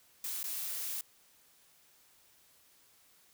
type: noise with dropouts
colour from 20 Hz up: blue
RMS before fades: -38 dBFS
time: 0.24-1.01 s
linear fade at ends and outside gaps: 2 ms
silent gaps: 0.431-0.44 s
effects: white hiss -65 dBFS RMS until 3.33 s